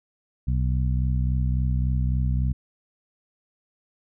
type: harmonic tone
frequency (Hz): 63.6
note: C2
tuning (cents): -48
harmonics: 1 / 2 / 3 / 4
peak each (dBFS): -22 / -25 / -32 / -40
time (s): 0.47-2.53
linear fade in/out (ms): 10
effects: none